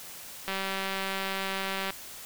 click train, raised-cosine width 0.3 ms, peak -16 dBFS, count 276, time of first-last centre 0.48-1.905 s, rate 193 Hz, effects white hiss -44 dBFS RMS until 2.25 s

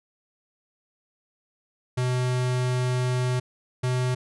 square tone pair in turn, 125.9 / 126.36 Hz, B2 / B2, +34 / +40 cents, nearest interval unison, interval 6 cents, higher second, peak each -23 dBFS, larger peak neither, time 1.97-3.4 / 3.83-4.15 s, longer first, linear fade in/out 10 ms, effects resampled to 24000 Hz

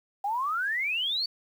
sine exponential sweep, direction up, 779 to 4579 Hz, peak -26 dBFS, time 0.24-1.26 s, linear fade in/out 5 ms, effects 9-bit

